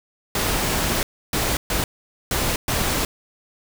pink noise bursts at uneven times, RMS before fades -22 dBFS, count 5, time 0.35-1.03 / 1.33-1.57 / 1.7-1.84 / 2.31-2.56 / 2.68-3.05 s, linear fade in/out 2 ms, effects none

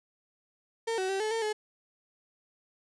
35% pulse tone with pitch steps, 455.7 / 376.5 / 387.4 / 431.9 / 452.9 / 426.7 Hz, A#4 / F#4 / G4 / A4 / A#4 / G#4, -39 / +30 / -20 / -32 / -50 / +47 cents, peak -27 dBFS, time 0.87-1.53 s, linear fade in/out 10 ms, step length 110 ms, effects resampled to 22050 Hz

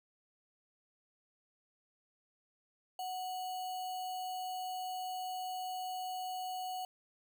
sine tone with sample-and-hold, 740 Hz, F#5, in tune, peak -37 dBFS, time 2.99-6.85 s, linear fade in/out 2 ms, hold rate 3675 Hz, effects none

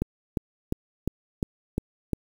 click train, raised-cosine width 3 ms, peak -12 dBFS, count 7, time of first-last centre 0.02-2.133 s, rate 2.84 Hz, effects 7-bit

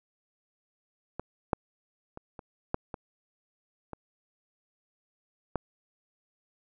clicks, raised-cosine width 1 ms, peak -20 / -10 / -27 / -28 / -13 / -22 / -24 / -14 dBFS, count 8, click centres 1.196 / 1.532 / 2.174 / 2.392 / 2.744 / 2.942 / 3.933 / 5.557 s, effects none

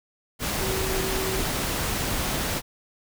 sine tone in noise, 380.7 Hz, F#4, 49 cents sharp, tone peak -29 dBFS, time 0.58-1.43 s, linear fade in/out 50 ms, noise pink, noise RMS -27 dBFS, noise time 0.39-2.62 s, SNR -5 dB, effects none

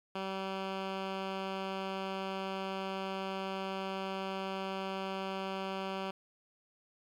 10% pulse tone with low-pass filter, 192 Hz, G3, 36 cents flat, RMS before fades -38 dBFS, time 0.15-6.11 s, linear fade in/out 5 ms, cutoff 3300 Hz, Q 1.2, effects 10-bit

